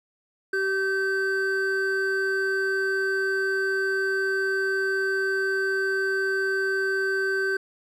triangle tone pair together, 386.5 / 1546 Hz, G4 / G6, -24 / -24 cents, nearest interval 2 octaves, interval 2400 cents, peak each -24 / -23 dBFS, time 0.53-7.57 s, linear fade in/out 5 ms, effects none

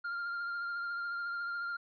triangle tone with vibrato, 1396.9 Hz, F6, in tune, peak -33 dBFS, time 0.04-1.77 s, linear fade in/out 10 ms, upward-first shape triangle, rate 14 Hz, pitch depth 23 cents each way, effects resampled to 11025 Hz

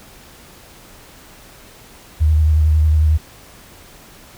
sine tone with vibrato, 77.4 Hz, D#2, 9 cents flat, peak -10 dBFS, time 2.2-3.18 s, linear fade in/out 20 ms, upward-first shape sine, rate 11 Hz, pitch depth 32 cents each way, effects pink hiss -43 dBFS RMS until 4.37 s

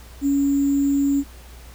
sine tone with sample-and-hold, 280 Hz, C#4, 18 cents sharp, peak -16 dBFS, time 0.21-1.24 s, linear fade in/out 50 ms, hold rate 7350 Hz, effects added 60 Hz sine -40 dBFS peak until 1.74 s + pink hiss -47 dBFS RMS until 1.74 s

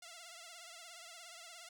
5% pulse tone with vibrato, 684 Hz, F5, 36 cents flat, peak -39 dBFS, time 0.02-1.69 s, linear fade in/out 5 ms, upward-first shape triangle, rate 17 Hz, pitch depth 100 cents each way, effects none

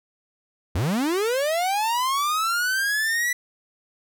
45% pulse linear sweep, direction up, 70.7 to 1975 Hz, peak -21 dBFS, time 0.75-3.33 s, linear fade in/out 5 ms, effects none

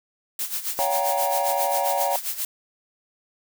blue noise with tremolo, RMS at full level -26 dBFS, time 0.39-2.45 s, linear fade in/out 2 ms, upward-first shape sine, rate 7.5 Hz, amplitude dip 75%
triangle chord, G half-diminished seventh, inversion second, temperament just, 564.5 / 705.6 / 784 / 940.8 Hz, Db5 / F5 / G5 / Bb5, +31 / +18 / 0 / +16 cents, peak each -25 dBFS, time 0.79-2.16 s, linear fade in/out 0 ms
effects none

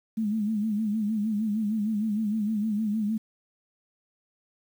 sine tone with vibrato, 213.6 Hz, G#3, 49 cents sharp, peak -24 dBFS, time 0.17-3.18 s, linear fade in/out 10 ms, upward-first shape sine, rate 6.5 Hz, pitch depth 82 cents each way, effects 9-bit

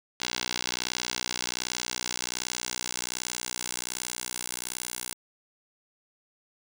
10% pulse tone with band-pass filter sweep, 61.3 Hz, B1, 12 cents flat, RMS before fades -34 dBFS, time 0.2-5.14 s, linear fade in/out 5 ms, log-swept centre 4500 to 10000 Hz, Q 1.2, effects none

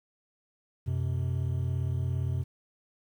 triangle tone pair together, 90.58 / 128.1 Hz, F#2 / C3, -36 / -36 cents, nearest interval tritone, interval 600 cents, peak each -28 dBFS, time 0.86-2.44 s, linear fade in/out 20 ms, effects 10-bit

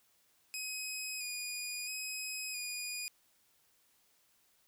15% pulse tone with vibrato, 2492 Hz, D#7, 2 cents sharp, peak -31 dBFS, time 0.54-3.08 s, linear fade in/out 0 ms, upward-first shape square, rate 0.75 Hz, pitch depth 27 cents each way, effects white hiss -71 dBFS RMS until 4.67 s

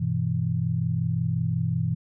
sine chord, E minor, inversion first, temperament equal with one note detuned, 98 / 123.47 / 163.77 Hz, G2 / B2 / E3, 0 / 0 / -11 cents, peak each -30 / -26 / -26 dBFS, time 0-1.95 s, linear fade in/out 10 ms, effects none

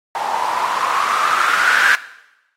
violet noise with low-pass filter sweep, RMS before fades -17 dBFS, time 0.15-1.95 s, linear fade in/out 0 ms, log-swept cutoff 830 to 1600 Hz, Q 7.6, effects noise-tail reverb RT60 0.9 s tail -17 dB re dry + AAC 48 kbps

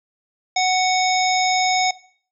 harmonic tone with a mistuned harmonic, 742 Hz, F#5, 5 cents sharp, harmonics 1 / 3 / 5 / 7 / 9, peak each -18 / -23 / -25 / -26 / -28 dBFS, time 0.56-1.91 s, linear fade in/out 5 ms, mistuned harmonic 7, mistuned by +16 cents, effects noise-tail reverb RT60 0.5 s tail -18 dB re dry

